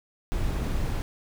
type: noise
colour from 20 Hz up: brown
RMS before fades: -27 dBFS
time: 0.32-1.02 s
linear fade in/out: 0 ms
effects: none